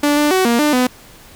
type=tone with pitch steps; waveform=sawtooth; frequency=291.7 / 295.9 / 375.1 / 235.5 / 298.5 / 251.2 Hz; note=D4 / D4 / F#4 / A#3 / D4 / B3; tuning=-12 / +13 / +24 / +18 / +28 / +30 cents; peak=-8 dBFS; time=0.03-0.87 s; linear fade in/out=5 ms; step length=140 ms; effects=pink hiss -42 dBFS RMS until 1.35 s